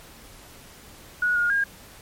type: tone with pitch steps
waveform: sine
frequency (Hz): 1459 / 1428 / 1621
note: F#6 / F6 / G#6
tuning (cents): -25 / +38 / -42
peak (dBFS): -19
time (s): 1.22-1.64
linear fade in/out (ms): 5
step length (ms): 140
effects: pink hiss -47 dBFS RMS until 2.01 s + MP3 64 kbps